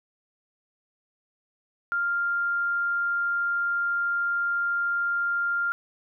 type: tone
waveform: sine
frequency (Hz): 1396.9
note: F6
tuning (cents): 0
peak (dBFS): -23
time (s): 1.92-5.72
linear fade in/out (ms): 0
effects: none